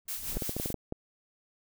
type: noise with exponential growth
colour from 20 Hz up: brown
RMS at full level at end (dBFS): -34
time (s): 0.05-0.38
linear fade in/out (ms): 5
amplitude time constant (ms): 71
type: noise with tremolo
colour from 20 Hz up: blue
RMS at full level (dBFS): -35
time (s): 0.08-0.73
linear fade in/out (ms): 5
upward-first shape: sine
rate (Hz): 5.8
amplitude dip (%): 55
type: clicks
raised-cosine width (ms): 2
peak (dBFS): -20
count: 9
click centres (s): 0.37 / 0.422 / 0.494 / 0.566 / 0.599 / 0.659 / 0.703 / 0.743 / 0.924
effects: none